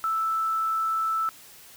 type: tone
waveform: sine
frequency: 1318.5 Hz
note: E6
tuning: in tune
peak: -23 dBFS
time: 0.04-1.29 s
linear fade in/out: 0 ms
effects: white hiss -49 dBFS RMS until 1.76 s